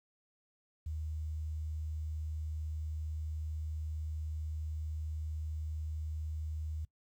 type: tone with quantisation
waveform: sine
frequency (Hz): 77.78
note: D#2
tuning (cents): 0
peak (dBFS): -36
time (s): 0.86-6.85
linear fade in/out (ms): 5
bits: 11
effects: noise-tail reverb RT60 0.1 s tail -21 dB re dry